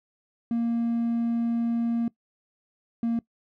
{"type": "tone pair in turn", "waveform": "triangle", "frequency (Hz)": [233.1, 231.8], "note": ["A#3", "A#3"], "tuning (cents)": [0, -10], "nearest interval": "unison", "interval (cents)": 10, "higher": "first", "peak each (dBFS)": [-20, -20], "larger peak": "neither", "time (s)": [[0.51, 2.08], [3.03, 3.19]], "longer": "first", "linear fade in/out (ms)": 2, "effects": ["noise-tail reverb RT60 0.1 s tail -22 dB re dry", "tanh soft clip ceiling -17 dBFS"]}